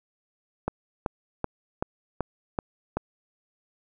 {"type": "click train", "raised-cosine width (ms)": 1, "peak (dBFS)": -12, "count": 7, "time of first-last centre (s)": [0.68, 2.97], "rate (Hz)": 2.62, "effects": []}